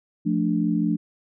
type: chord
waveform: sine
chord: D minor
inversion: first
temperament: equal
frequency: 174.61 / 220 / 293.7 Hz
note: F3 / A3 / D4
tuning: 0 / 0 / 0 cents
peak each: -24 dBFS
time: 0.25-0.97 s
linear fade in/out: 20 ms
effects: none